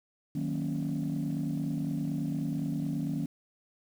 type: chord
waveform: sine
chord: D# minor seventh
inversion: none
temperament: equal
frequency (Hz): 155.56 / 185 / 233.1 / 277.2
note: D#3 / F#3 / A#3 / C#4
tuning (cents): 0 / 0 / 0 / 0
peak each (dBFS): -32 / -36 / -35 / -33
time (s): 0.35-3.26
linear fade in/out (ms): 5
effects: tanh soft clip ceiling -24 dBFS + 9-bit